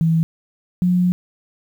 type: tone pair in turn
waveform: sine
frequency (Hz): 163.2 / 179.52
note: E3 / F3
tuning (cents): -17 / +48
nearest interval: major second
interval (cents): 165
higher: second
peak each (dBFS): -13 / -13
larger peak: neither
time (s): 0.01-0.23 / 0.82-1.12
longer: second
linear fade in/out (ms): 0
effects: 8-bit